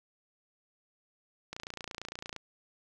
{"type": "click train", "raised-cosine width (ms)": 0.2, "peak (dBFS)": -22, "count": 25, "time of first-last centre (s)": [1.53, 2.363], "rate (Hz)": 28.8, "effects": []}